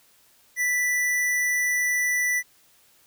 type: tone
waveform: square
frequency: 1975.5 Hz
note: B6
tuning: in tune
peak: -22 dBFS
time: 0.56-2.43 s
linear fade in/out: 50 ms
effects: white hiss -59 dBFS RMS until 3.06 s